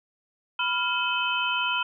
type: tone cluster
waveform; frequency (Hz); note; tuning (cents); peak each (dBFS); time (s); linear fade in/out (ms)
sine; 988 / 1393 / 2571 / 3065; B5 / F6 / E7 / G7; 0 / -5 / -44 / -40; -29; 0.59-1.83; 5
effects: none